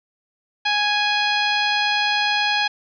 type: tone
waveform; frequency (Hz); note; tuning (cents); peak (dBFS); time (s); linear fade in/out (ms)
10% pulse; 830.6; G#5; 0; -9; 0.65-2.68; 10
effects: resampled to 11025 Hz + 8-bit